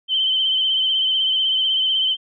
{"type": "tone with vibrato", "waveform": "sine", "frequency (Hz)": 3089, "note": "G7", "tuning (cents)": -26, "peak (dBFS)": -16, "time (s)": [0.08, 2.17], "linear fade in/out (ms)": 50, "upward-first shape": "sine", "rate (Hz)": 16, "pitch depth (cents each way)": 38, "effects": []}